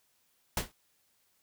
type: noise with exponential decay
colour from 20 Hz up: pink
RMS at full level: -26 dBFS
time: 0.57-0.72 s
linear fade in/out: 2 ms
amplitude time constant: 32 ms
effects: white hiss -72 dBFS RMS until 1.42 s